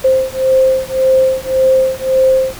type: beating tone pair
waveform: sine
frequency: 523.3 / 525.1 Hz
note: C5 / C5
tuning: 0 / +6 cents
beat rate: 1.8 Hz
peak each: -12 dBFS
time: 0.04-2.55 s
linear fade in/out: 10 ms
effects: pink hiss -31 dBFS RMS until 2.59 s